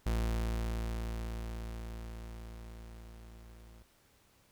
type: tone with level ramp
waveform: 40% pulse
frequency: 56.5 Hz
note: A1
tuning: 47 cents sharp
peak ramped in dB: -28 to -52 dBFS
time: 0.06-3.83 s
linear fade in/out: 5 ms
effects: pink hiss -67 dBFS RMS until 4.51 s